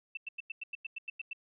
sine tone bursts, 2667 Hz, E7, 20 cents sharp, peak -36 dBFS, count 11, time 0.15-1.332 s, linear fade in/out 5 ms, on 22 ms, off 94 ms, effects none

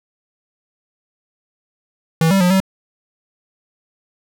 square tone with pitch steps, 162.4 / 194.4 / 178.9 / 191 Hz, E3 / G3 / F3 / G3, -26 / -14 / +42 / -45 cents, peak -12 dBFS, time 2.21-2.602 s, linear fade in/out 2 ms, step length 98 ms, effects none

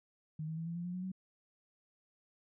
sine tone with pitch steps, 155.56 / 159.75 / 164.05 / 168.47 / 173 / 177.66 / 182.45 / 187.36 Hz, D#3 / D#3 / E3 / E3 / F3 / F3 / F#3 / F#3, 0 / +46 / -8 / +38 / -16 / +30 / -24 / +22 cents, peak -37 dBFS, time 0.39-1.118 s, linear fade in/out 5 ms, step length 91 ms, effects none

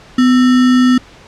sine tone with sample-and-hold, 251.7 Hz, B3, 33 cents sharp, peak -6 dBFS, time 0.18-0.98 s, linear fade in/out 5 ms, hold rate 1575 Hz, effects pink hiss -40 dBFS RMS until 1.27 s + low-pass 5000 Hz 12 dB/octave

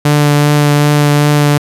sawtooth tone with vibrato, 146.83 Hz, D3, in tune, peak -3 dBFS, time 0.05-1.58 s, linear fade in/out 5 ms, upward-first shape triangle, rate 2.6 Hz, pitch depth 14 cents each way, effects resampled to 32000 Hz

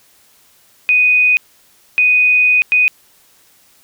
sine tone bursts at uneven times, 2489 Hz, D#7, in tune, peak -8 dBFS, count 3, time 0.89-1.37 / 1.98-2.62 / 2.72-2.88 s, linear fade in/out 0 ms, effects white hiss -51 dBFS RMS until 3.83 s

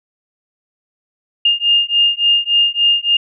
sine beating tone pair, 2821 / 2824.5 Hz, F7 / F7, +17 / +19 cents, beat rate 3.5 Hz, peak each -14 dBFS, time 1.45-3.17 s, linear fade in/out 5 ms, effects none

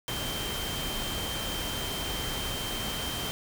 sine tone in noise, 3136 Hz, G7, in tune, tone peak -36 dBFS, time 0.08-3.31 s, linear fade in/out 0 ms, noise pink, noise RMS -34 dBFS, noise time 0.08-3.31 s, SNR -5 dB, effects none

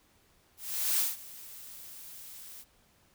blue noise with ADSR envelope, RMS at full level -27 dBFS, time 0.57-2.65 s, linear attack 420 ms, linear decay 170 ms, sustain -20 dB, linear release 47 ms, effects pink hiss -66 dBFS RMS until 3.14 s

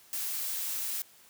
blue noise, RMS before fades -34 dBFS, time 0.13-1.02 s, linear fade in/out 0 ms, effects white hiss -58 dBFS RMS until 1.29 s + high-pass 80 Hz 12 dB/octave

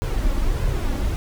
brown noise with flanger, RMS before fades -21 dBFS, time 0.02-1.16 s, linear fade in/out 0 ms, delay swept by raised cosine 1.9 to 3.6 ms, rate 1.6 Hz, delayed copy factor +0.5, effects none

